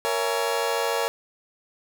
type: chord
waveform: 30% pulse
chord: A# half-diminished seventh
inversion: none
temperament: just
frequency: 466.2 / 559.4 / 671.3 / 839.1 Hz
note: A#4 / C#5 / E5 / G#5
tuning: 0 / +16 / +31 / +18 cents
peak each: -24 / -26 / -29 / -28 dBFS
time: 0.05-1.08 s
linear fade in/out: 0 ms
effects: none